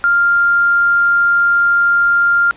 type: tone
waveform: sine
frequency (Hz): 1396.9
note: F6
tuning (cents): 0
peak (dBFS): -9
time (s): 0.04-2.51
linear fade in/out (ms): 0
effects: pink hiss -42 dBFS RMS until 2.56 s + resampled to 8000 Hz